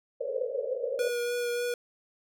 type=band-pass noise; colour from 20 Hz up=white; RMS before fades=-32 dBFS; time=0.2-1.1 s; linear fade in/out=10 ms; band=460 to 560 Hz; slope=96 dB/octave
type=tone with vibrato; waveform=square; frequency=482.2 Hz; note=B4; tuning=41 cents flat; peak=-29 dBFS; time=0.99-1.74 s; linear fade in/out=2 ms; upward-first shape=triangle; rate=3.4 Hz; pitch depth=15 cents each way
effects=none